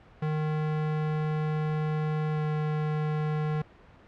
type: tone with pitch glide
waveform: square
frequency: 153.9 to 152.84 Hz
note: D#3 to D#3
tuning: -19 to -31 cents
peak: -27 dBFS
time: 0.22-3.62 s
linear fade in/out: 5 ms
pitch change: -12 cents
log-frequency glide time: 2.31-2.41 s
effects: pink hiss -54 dBFS RMS until 4.07 s + low-pass 2000 Hz 12 dB/octave